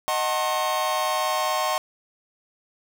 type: chord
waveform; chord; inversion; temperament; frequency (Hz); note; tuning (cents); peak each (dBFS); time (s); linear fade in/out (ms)
45% pulse; D# diminished seventh; none; just; 622.3 / 746.7 / 896 / 1075.3; D#5 / F#5 / A5 / C6; 0 / +16 / +31 / +47; -28 / -28 / -31 / -26; 0.08-1.78; 0
effects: none